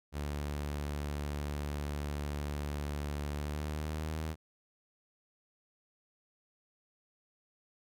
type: tone with pitch glide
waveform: sawtooth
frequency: 73 to 78.69 Hz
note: D2 to D#2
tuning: -10 to +20 cents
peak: -31 dBFS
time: 0.12-4.36 s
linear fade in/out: 50 ms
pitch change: +130 cents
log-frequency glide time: 3.32-4.18 s
effects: none